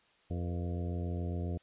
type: harmonic tone with a mistuned harmonic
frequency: 87.31 Hz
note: F2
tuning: in tune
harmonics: 1 / 2 / 3 / 4 / 5 / 6 / 7 / 8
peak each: -34 / -40 / -44 / -46 / -48 / -50 / -51 / -52 dBFS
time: 0.3-1.58 s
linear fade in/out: 10 ms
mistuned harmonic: 6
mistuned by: -63 cents
effects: white hiss -67 dBFS RMS until 1.62 s + resampled to 8000 Hz